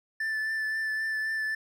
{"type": "tone with vibrato", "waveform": "triangle", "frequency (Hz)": 1760, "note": "A6", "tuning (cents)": 0, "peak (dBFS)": -26, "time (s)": [0.2, 1.55], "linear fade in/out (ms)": 5, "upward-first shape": "triangle", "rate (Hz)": 3.8, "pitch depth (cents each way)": 20, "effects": []}